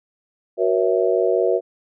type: chord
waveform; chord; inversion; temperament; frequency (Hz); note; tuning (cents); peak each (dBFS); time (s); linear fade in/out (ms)
sine; F# dominant seventh; none; equal with one note detuned; 370 / 474.9 / 554.4 / 659.3; F#4 / A#4 / C#5 / E5; 0 / +32 / 0 / 0; -20 / -20 / -23 / -22; 0.57-1.61; 50
effects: none